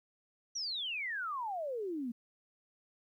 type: exponential sweep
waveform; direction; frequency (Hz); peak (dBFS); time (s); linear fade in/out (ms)
sine; down; 5900 to 225.5; -35; 0.55-2.12; 10
effects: 12-bit